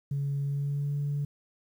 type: tone with pitch glide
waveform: sine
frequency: 140.6 to 144.05 Hz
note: C#3 to D3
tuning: +25 to -33 cents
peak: -26 dBFS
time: 0.11-1.25 s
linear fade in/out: 5 ms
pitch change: +42 cents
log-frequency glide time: 0.42-0.96 s
effects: tanh soft clip ceiling -24 dBFS + 10-bit